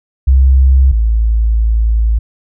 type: tone pair in turn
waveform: sine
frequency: 65.9 / 55.42 Hz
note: C2 / A1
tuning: +13 / +13 cents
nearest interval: minor third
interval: 300 cents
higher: first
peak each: -4 / -8 dBFS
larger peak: first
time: 0.27-0.92 / 0.92-2.19 s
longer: second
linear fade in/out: 10 ms
effects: none